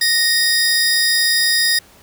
sawtooth tone pair together, 1860 / 4966 Hz, A#6 / D#8, -4 / -4 cents, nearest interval octave + perfect fourth, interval 1700 cents, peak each -13 dBFS, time 0.01-1.79 s, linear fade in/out 5 ms, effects pink hiss -47 dBFS RMS until 2.02 s + high-pass 60 Hz 12 dB/octave

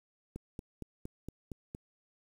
click train, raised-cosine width 3 ms, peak -28 dBFS, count 7, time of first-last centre 0.36-1.749 s, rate 4.32 Hz, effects 9-bit

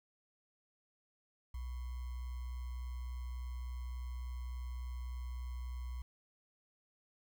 sine tone with sample-and-hold, 61.74 Hz, B1, in tune, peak -39 dBFS, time 1.54-6.02 s, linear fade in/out 5 ms, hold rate 1050 Hz, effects none

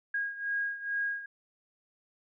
sine beating tone pair, 1635 / 1637.3 Hz, G#6 / G#6, -28 / -25 cents, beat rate 2.3 Hz, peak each -32 / -36 dBFS, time 0.14-1.26 s, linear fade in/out 5 ms, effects none

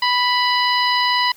harmonic tone with a mistuned harmonic, 987.8 Hz, B5, in tune, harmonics 1 / 2 / 3 / 4 / 5, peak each -18 / -21 / -23 / -24 / -25 dBFS, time 0.02-1.32 s, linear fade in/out 5 ms, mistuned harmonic 4, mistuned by +38 cents, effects white hiss -48 dBFS RMS until 1.36 s

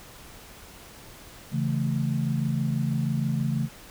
sine chord, A major, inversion first, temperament equal, 138.59 / 164.81 / 220 Hz, C#3 / E3 / A3, 0 / 0 / 0 cents, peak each -26 / -29 / -29 dBFS, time 1.51-3.69 s, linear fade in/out 50 ms, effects pink hiss -47 dBFS RMS until 3.9 s

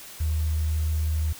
triangle tone, 77.78 Hz, D#2, in tune, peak -18 dBFS, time 0.2-1.33 s, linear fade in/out 10 ms, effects tanh soft clip ceiling -20 dBFS + white hiss -43 dBFS RMS until 1.39 s

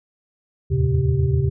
sine tone cluster, 78.8 / 86.4 / 114.6 / 134.8 / 390 Hz, D#2 / F2 / A#2 / C#3 / G4, +23 / -18 / -29 / -48 / -9 cents, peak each -23 / -24 / -23 / -19 / -27 dBFS, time 0.7-1.5 s, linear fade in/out 20 ms, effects none

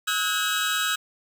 30% pulse tone cluster, 1282 / 1467 / 1626 / 3835 Hz, E6 / F#6 / G#6 / A#7, -49 / -15 / -37 / +48 cents, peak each -26 dBFS, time 0.07-0.96 s, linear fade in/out 10 ms, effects none

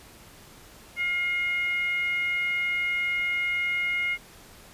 sine tone with frequency modulation, 2140 Hz, C7, 38 cents sharp, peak -24 dBFS, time 0.96-4.18 s, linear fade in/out 50 ms, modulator 730 Hz, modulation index 0.42, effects pink hiss -50 dBFS RMS until 4.73 s + resampled to 32000 Hz

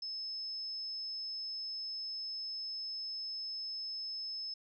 sine tone, 5220 Hz, E8, 18 cents flat, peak -38 dBFS, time 0.02-4.54 s, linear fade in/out 5 ms, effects none

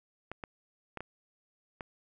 clicks, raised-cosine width 0.5 ms, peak -24 dBFS, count 5, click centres 0.316 / 0.438 / 0.973 / 1.006 / 1.808 s, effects none

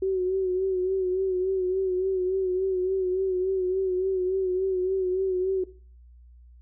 sine tone with vibrato, 374.4 Hz, F#4, 20 cents sharp, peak -22 dBFS, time 0.02-5.64 s, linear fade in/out 5 ms, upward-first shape sine, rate 3.5 Hz, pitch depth 48 cents each way, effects noise-tail reverb RT60 0.4 s tail -18 dB re dry + added 60 Hz sine -48 dBFS peak until 6.61 s

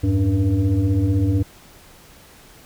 sine tone with frequency modulation, 102.4 Hz, G#2, 24 cents flat, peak -15 dBFS, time 0.03-1.43 s, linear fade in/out 10 ms, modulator 189 Hz, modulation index 1.1, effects pink hiss -47 dBFS RMS until 2.65 s

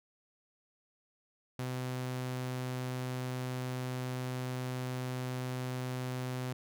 sawtooth tone, 127.2 Hz, C3, 48 cents flat, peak -31 dBFS, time 1.59-6.53 s, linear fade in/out 2 ms, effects none

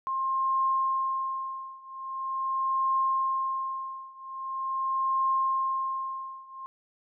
sine tone with tremolo, 1062 Hz, C6, 25 cents sharp, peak -22 dBFS, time 0.07-6.66 s, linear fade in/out 0 ms, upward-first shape triangle, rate 0.43 Hz, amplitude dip 95%, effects none

